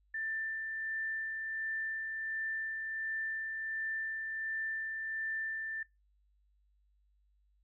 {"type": "tone with tremolo", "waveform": "sine", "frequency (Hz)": 1778, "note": "A6", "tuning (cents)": 18, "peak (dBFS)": -34, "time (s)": [0.14, 5.83], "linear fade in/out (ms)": 5, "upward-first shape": "sine", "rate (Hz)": 1.4, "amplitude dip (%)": 30, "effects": ["noise-tail reverb RT60 0.2 s tail -22 dB re dry", "added 50 Hz sine -68 dBFS peak until 7.63 s"]}